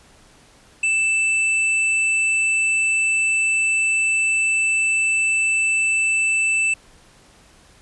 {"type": "tone with hard clipping", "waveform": "sine", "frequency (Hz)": 2646, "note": "E7", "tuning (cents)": 6, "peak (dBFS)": -18, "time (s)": [0.83, 6.74], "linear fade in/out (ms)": 5, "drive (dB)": 11, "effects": ["pink hiss -51 dBFS RMS until 7.81 s", "resampled to 24000 Hz"]}